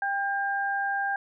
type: tone pair together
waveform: sine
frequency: 793.9 / 1602 Hz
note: G5 / G6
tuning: +22 / +37 cents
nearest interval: octave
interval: 1215 cents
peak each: -28 dBFS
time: 0.02-1.16 s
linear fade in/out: 2 ms
effects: none